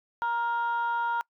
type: tone pair together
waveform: sine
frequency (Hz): 940.1 / 1406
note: A#5 / F6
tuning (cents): +14 / +11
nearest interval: perfect fifth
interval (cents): 697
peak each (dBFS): -25 / -30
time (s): 0.22-1.21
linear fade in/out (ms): 0
effects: noise-tail reverb RT60 0.1 s tail -26 dB re dry + tanh soft clip ceiling -21 dBFS